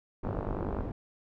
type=low-pass noise; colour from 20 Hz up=pink; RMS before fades=-35 dBFS; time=0.23-0.92 s; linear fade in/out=5 ms; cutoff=540 Hz; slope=12 dB/octave
type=click train; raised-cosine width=1 ms; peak=-22 dBFS; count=29; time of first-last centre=0.25-0.808 s; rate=50.2 Hz
effects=none